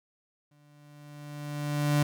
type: tone with exponential growth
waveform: 35% pulse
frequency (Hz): 146.83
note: D3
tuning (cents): 0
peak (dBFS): -19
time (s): 0.51-2.03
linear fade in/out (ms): 5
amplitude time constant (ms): 330
effects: none